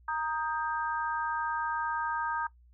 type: chord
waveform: sine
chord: Eb major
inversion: second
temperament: equal with one note detuned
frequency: 932.3 / 1244.5 / 1587.1 Hz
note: Bb5 / Eb6 / G6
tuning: 0 / 0 / +21 cents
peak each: -32 / -35 / -36 dBFS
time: 0.08-2.47 s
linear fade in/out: 5 ms
effects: noise-tail reverb RT60 0.1 s tail -18 dB re dry + added 60 Hz sine -56 dBFS peak until 2.73 s